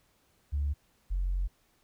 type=tone pair in turn; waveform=sine; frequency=71.9 / 45.29 Hz; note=D2 / F#1; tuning=-36 / -36 cents; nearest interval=minor sixth; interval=800 cents; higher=first; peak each=-26 dBFS; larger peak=neither; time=0.52-0.74 / 1.1-1.48 s; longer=second; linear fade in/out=20 ms; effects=tanh soft clip ceiling -23 dBFS + pink hiss -69 dBFS RMS until 1.83 s